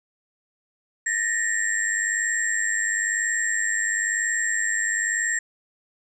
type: tone cluster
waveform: sine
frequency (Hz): 1785 / 1886 / 7510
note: A6 / A#6 / A#8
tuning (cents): +24 / +20 / +12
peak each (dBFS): -26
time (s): 1.06-5.39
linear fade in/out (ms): 5
effects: none